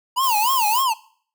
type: tone with vibrato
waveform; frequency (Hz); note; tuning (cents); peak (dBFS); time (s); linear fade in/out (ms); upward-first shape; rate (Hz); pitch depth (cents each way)
square; 946; A#5; +25; -18; 0.16-0.94; 20; sine; 3.4; 230
type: noise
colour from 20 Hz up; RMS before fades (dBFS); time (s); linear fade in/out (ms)
violet; -26; 0.2-0.85; 50
effects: noise-tail reverb RT60 0.5 s tail -19 dB re dry